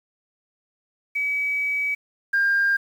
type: tone pair in turn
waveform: sine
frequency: 2280 / 1602.3 Hz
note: C#7 / G6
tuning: +48 / +37 cents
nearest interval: tritone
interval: 611 cents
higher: first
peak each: -21 / -16 dBFS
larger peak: second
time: 1.15-1.95 / 2.33-2.77 s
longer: first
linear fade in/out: 10 ms
effects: tanh soft clip ceiling -13 dBFS + 8-bit